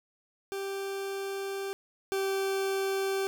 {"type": "tone pair in turn", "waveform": "40% pulse", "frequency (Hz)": [392, 388.6], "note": ["G4", "G4"], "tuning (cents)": [0, -15], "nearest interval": "unison", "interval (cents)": 15, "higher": "first", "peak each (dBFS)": [-32, -27], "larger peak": "second", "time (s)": [[0.52, 1.73], [2.12, 3.27]], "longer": "first", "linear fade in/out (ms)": 0, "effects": []}